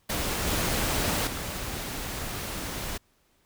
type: noise with level steps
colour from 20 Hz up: pink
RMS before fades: -29 / -27 / -34 dBFS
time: 0.09-2.98 s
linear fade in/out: 10 ms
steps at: 0.47 / 1.27 s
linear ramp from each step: 2 ms
effects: pink hiss -67 dBFS RMS until 3.45 s